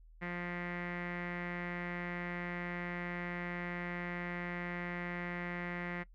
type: tone with low-pass filter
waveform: sawtooth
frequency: 175.5 Hz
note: F3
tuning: 9 cents sharp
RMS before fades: -40 dBFS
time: 0.21-6.04 s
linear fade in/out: 20 ms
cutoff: 2000 Hz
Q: 5.7
effects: noise-tail reverb RT60 0.1 s tail -20 dB re dry + added 40 Hz sine -55 dBFS peak until 6.14 s